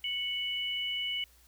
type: tone pair together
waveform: sine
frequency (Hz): 2215 / 2960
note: C#7 / F#7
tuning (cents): -2 / 0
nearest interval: perfect fourth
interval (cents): 502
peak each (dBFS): -37 / -32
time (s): 0.04-1.24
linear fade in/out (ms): 2
effects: added 60 Hz sine -62 dBFS peak until 1.47 s + white hiss -63 dBFS RMS until 1.47 s